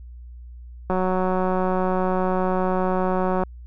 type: click train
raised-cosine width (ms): 1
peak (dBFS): -10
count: 470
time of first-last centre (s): 0.9-3.435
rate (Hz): 185
effects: added 60 Hz sine -37 dBFS peak until 3.66 s